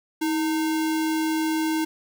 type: tone with sample-and-hold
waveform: sine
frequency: 317.9 Hz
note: D#4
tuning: 37 cents sharp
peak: -21 dBFS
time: 0.21-1.85 s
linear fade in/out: 10 ms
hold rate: 1225 Hz
effects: none